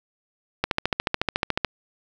click train, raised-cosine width 0.3 ms, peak -5 dBFS, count 15, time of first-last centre 0.64-1.647 s, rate 13.9 Hz, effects 7-bit

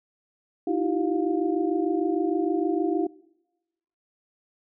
sine tone cluster, 311 / 337.6 / 384.5 / 707 Hz, D#4 / E4 / G4 / F5, -1 / +41 / -33 / +21 cents, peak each -27 / -26 / -28 / -33 dBFS, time 0.67-3.07 s, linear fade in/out 5 ms, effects noise-tail reverb RT60 1.0 s tail -23 dB re dry

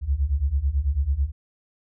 sine beating tone pair, 64.8 / 73.9 Hz, C2 / D2, -16 / +11 cents, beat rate 9.1 Hz, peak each -24 / -22 dBFS, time 0.01-1.32 s, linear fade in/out 50 ms, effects none

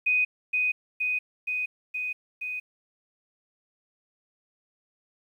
sine tone with echo, 2496 Hz, D#7, 5 cents sharp, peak -20 dBFS, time 0.06-0.25 s, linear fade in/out 10 ms, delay 470 ms, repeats 5, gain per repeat -2 dB, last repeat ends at 2.6 s, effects 10-bit

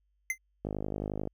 square tone with exponential decay, 2071 Hz, C7, 18 cents flat, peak -25 dBFS, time 0.3-0.38 s, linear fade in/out 2 ms, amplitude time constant 16 ms
click train, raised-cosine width 2 ms, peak -21 dBFS, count 33, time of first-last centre 0.65-1.274 s, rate 51.3 Hz
effects added 50 Hz sine -70 dBFS peak until 1.33 s

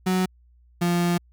35% pulse tone pair in turn, 185 / 173.86 Hz, F#3 / F3, 0 / -7 cents, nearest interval minor second, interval 107 cents, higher first, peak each -18 dBFS, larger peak neither, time 0.06-0.26 / 0.81-1.18 s, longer second, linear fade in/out 10 ms, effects added 60 Hz sine -53 dBFS peak until 1.32 s

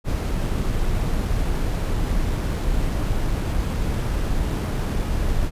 brown noise with sample-and-hold, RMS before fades -22 dBFS, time 0.04-5.51 s, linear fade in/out 50 ms, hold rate 11025 Hz, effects resampled to 32000 Hz

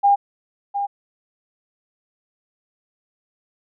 sine tone with echo, 805 Hz, G5, 46 cents sharp, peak -11 dBFS, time 0.03-0.16 s, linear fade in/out 20 ms, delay 710 ms, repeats 1, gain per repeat -9 dB, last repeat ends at 0.87 s, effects none

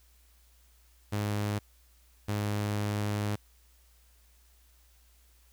sawtooth tone bursts at uneven times, 103.83 Hz, G#2, in tune, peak -25 dBFS, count 2, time 1.12-1.59 / 2.28-3.36 s, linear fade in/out 10 ms, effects added 59 Hz sine -60 dBFS peak until 5.52 s + white hiss -66 dBFS RMS until 5.52 s

